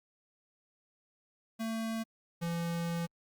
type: tone pair in turn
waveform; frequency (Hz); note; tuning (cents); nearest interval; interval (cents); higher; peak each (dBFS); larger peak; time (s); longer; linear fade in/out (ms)
square; 224.7 / 169.31; A3 / E3; +37 / +47; perfect fourth; 490; first; -34 / -33; second; 1.59-2.04 / 2.41-3.07; second; 20
effects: Opus 48 kbps